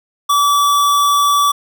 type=tone; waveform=square; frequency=1152 Hz; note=D6; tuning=34 cents flat; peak=-11 dBFS; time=0.29-1.52 s; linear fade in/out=10 ms; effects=none

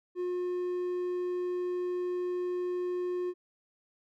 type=tone; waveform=triangle; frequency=358.7 Hz; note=F4; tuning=46 cents sharp; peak=-28 dBFS; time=0.15-3.34 s; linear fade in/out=50 ms; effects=none

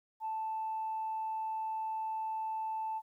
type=tone; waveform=sine; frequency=880 Hz; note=A5; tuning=in tune; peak=-33 dBFS; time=0.2-3.02 s; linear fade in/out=50 ms; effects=tanh soft clip ceiling -29 dBFS + 12-bit

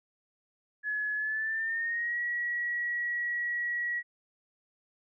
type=tone with pitch glide; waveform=sine; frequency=1700 to 1919.2 Hz; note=G#6 to A#6; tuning=+40 to +50 cents; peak=-29 dBFS; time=0.83-4.03 s; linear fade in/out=50 ms; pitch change=+210 cents; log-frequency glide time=1.15-2.2 s; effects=none

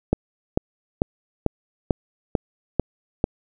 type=click train; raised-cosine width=2 ms; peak=-4 dBFS; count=8; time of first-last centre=0.13-3.241 s; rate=2.25 Hz; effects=none

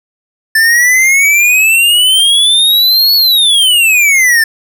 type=exponential two-way sweep; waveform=square; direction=up then down; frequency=1760 to 4435 to 1760 Hz; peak=-6 dBFS; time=0.55-4.44 s; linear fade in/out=5 ms; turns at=3.15 s; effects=none

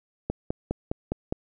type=click train; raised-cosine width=2 ms; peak=-13 dBFS; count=6; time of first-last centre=0.3-1.325 s; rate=4.88 Hz; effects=none

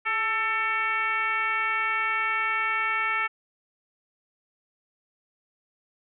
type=tone with frequency modulation; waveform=sine; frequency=1785 Hz; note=A6; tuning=24 cents sharp; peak=-23 dBFS; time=0.05-3.28 s; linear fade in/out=20 ms; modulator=455 Hz; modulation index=1.6; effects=none

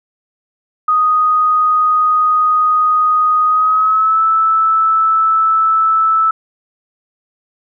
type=tone with pitch glide; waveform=sine; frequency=1245 to 1313 Hz; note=D#6 to E6; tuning=+1 to -7 cents; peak=-9 dBFS; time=0.88-6.31 s; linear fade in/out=5 ms; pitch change=+92 cents; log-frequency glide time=3.46-4.22 s; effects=none

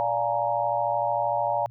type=chord; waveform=sine; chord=Bb dominant seventh; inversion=first; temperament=just; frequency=582.7 / 699.2 / 839.1 / 932.3 Hz; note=D5 / F5 / Ab5 / Bb5; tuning=-14 / +2 / +18 / 0 cents; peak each=-28 dBFS; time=0-1.66 s; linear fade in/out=0 ms; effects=added 119 Hz sine -43 dBFS peak until 1.7 s

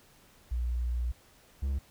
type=tone pair in turn; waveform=sine / triangle; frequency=60.2 / 68.3 Hz; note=B1 / C#2; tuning=-44 / -25 cents; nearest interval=major second; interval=219 cents; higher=second; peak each=-28 / -26 dBFS; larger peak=second; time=0.51-1.12 / 1.62-1.79 s; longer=first; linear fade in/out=10 ms; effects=pink hiss -60 dBFS RMS until 1.9 s

